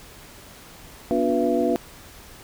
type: tone cluster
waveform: sine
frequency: 243.3 / 291 / 357.5 / 489.5 / 674 Hz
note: B3 / D4 / F4 / B4 / E5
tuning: -26 / -16 / +41 / -15 / +38 cents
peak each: -25 dBFS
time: 1.11-1.76 s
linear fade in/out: 0 ms
effects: pink hiss -45 dBFS RMS until 2.43 s